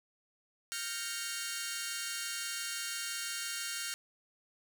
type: chord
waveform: 10% pulse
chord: G half-diminished seventh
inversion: third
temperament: equal with one note detuned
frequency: 1396.9 / 1568 / 1853.9 / 2217 Hz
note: F6 / G6 / Bb6 / Db7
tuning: 0 / 0 / -10 / 0 cents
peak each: -32 / -34 / -34 / -34 dBFS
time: 0.72-3.94 s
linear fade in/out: 0 ms
effects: none